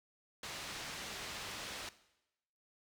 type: low-pass noise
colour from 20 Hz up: white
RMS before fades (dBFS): -45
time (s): 0.43-1.89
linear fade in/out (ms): 2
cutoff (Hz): 4700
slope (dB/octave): 12
effects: noise-tail reverb RT60 0.9 s tail -17 dB re dry